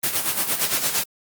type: noise with tremolo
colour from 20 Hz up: white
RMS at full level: -20 dBFS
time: 0.03-1.04 s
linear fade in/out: 10 ms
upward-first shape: sine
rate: 8.7 Hz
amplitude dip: 65%
effects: high-pass 100 Hz 12 dB/octave + Opus 24 kbps